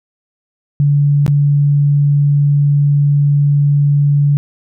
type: tone with dropouts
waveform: sine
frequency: 143.9 Hz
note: D3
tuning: 35 cents flat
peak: -8 dBFS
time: 0.8-4.37 s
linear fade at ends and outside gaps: 0 ms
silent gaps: 1.264-1.279 s
effects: none